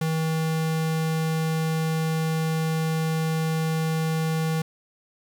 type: tone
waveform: square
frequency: 160 Hz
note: D#3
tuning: 49 cents sharp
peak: -23 dBFS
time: 0.01-4.62 s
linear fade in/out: 5 ms
effects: 9-bit